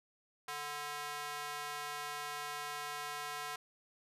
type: tone with high-pass filter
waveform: square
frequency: 147 Hz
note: D3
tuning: 2 cents sharp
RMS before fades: -42 dBFS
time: 0.48-3.56 s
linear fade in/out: 5 ms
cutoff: 1000 Hz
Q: 1.2
effects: resampled to 32000 Hz